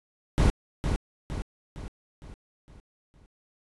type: noise with echo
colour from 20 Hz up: brown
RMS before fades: -20 dBFS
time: 0.38-0.5 s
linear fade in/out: 0 ms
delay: 460 ms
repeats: 6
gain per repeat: -6 dB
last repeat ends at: 3.26 s
effects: resampled to 24000 Hz